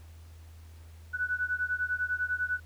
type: beating tone pair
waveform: sine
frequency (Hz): 1480 / 1490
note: F#6 / F#6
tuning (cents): 0 / +12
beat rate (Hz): 10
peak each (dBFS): -31 / -32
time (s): 1.13-2.6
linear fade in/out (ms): 20
effects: added 81 Hz sine -47 dBFS peak until 2.65 s + pink hiss -61 dBFS RMS until 2.65 s